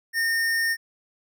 square tone, 1827 Hz, A#6, 35 cents flat, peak -22 dBFS, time 0.13-0.77 s, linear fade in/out 50 ms, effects none

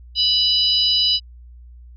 harmonic tone, 987.8 Hz, B5, in tune, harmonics 3 / 4 / 5, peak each -19 / -19 / -19 dBFS, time 0.15-1.2 s, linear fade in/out 50 ms, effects added 60 Hz sine -39 dBFS peak until 1.96 s

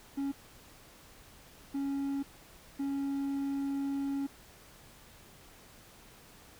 triangle tone bursts at uneven times, 277.2 Hz, C#4, in tune, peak -29 dBFS, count 3, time 0.17-0.32 / 1.74-2.23 / 2.79-4.27 s, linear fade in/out 10 ms, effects pink hiss -56 dBFS RMS until 6.59 s

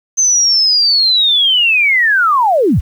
sine linear sweep, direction down, 6272 to 34.59 Hz, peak -8 dBFS, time 0.17-2.81 s, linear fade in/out 20 ms, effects 7-bit

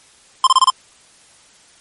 square tone bursts, 1046.5 Hz, C6, in tune, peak -8 dBFS, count 5, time 0.44-0.701 s, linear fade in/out 2 ms, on 29 ms, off 29 ms, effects white hiss -49 dBFS RMS until 1.8 s + MP3 48 kbps

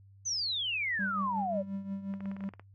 sine exponential sweep, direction down, 6300 to 554.4 Hz, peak -30 dBFS, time 0.25-1.63 s, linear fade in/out 20 ms
triangle tone with tremolo, 196 Hz, G3, in tune, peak -30 dBFS, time 0.99-2.49 s, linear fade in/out 2 ms, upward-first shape triangle, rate 5.6 Hz, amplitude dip 75%
clicks, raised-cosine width 0.5 ms, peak -33 dBFS, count 10, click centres 2.139 / 2.206 / 2.257 / 2.315 / 2.366 / 2.407 / 2.439 / 2.49 / 2.537 / 2.596 s
effects noise-tail reverb RT60 0.1 s tail -19 dB re dry + added 98 Hz sine -54 dBFS peak until 2.74 s

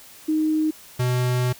sine / square tone pair in turn, 311.1 / 124.89 Hz, D#4 / B2, 0 / +20 cents, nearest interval octave + major third, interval 1580 cents, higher first, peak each -18 / -20 dBFS, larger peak first, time 0.28-0.71 / 0.99-1.53 s, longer second, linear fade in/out 10 ms, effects white hiss -46 dBFS RMS until 1.59 s

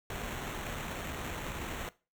pink noise with sample-and-hold, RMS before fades -39 dBFS, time 0.1-1.89 s, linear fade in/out 2 ms, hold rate 4900 Hz, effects noise-tail reverb RT60 0.3 s tail -19 dB re dry

